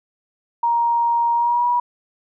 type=tone with pitch glide; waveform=sine; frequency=939 to 967.6 Hz; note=A#5 to B5; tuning=+12 to -36 cents; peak=-15 dBFS; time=0.63-1.8 s; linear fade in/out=5 ms; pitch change=+52 cents; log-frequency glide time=1.34-1.67 s; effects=none